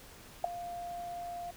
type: tone with ADSR envelope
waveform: sine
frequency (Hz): 698.5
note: F5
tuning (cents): 0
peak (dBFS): -21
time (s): 0.44-1.51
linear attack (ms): 4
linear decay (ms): 7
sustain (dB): -17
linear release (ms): 7
effects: pink hiss -53 dBFS RMS until 1.56 s